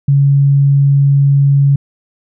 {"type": "tone", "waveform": "sine", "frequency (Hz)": 140, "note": "C#3", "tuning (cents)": 18, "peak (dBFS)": -6, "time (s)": [0.08, 1.76], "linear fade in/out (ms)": 5, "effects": []}